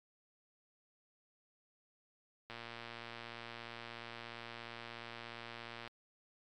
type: click train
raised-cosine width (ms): 0.3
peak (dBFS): -30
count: 396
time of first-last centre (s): 2.5-5.876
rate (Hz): 117
effects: MP3 96 kbps